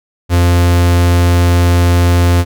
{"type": "tone", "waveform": "45% pulse", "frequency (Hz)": 87.31, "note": "F2", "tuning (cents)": 0, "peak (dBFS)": -7, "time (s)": [0.29, 2.45], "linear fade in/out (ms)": 50, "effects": []}